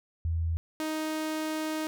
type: tone pair in turn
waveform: sine / sawtooth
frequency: 82.41 / 312.3 Hz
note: E2 / D#4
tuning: 0 / +7 cents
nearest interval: octave + major seventh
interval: 2307 cents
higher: second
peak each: -26 dBFS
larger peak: neither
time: 0.25-0.57 / 0.8-1.87 s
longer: second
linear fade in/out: 0 ms
effects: none